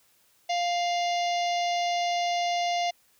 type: harmonic tone with a mistuned harmonic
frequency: 698.5 Hz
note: F5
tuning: in tune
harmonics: 1 / 3 / 4 / 5 / 6 / 7 / 8 / 9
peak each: -25 / -35 / -37 / -39 / -41 / -42 / -43 / -44 dBFS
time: 0.49-2.91 s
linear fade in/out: 10 ms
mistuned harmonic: 4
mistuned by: +25 cents
effects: white hiss -64 dBFS RMS until 3.19 s